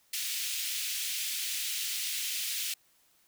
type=high-pass noise; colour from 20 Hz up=pink; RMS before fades=-34 dBFS; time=0.13-2.74 s; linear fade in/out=5 ms; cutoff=2500 Hz; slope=24 dB/octave; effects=white hiss -67 dBFS RMS until 3.27 s